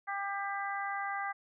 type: harmonic tone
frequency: 397.9 Hz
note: G4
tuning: 26 cents sharp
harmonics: 2 / 3 / 4 / 5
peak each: -37 / -39 / -40 / -41 dBFS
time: 0.07-1.33 s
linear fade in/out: 20 ms
effects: none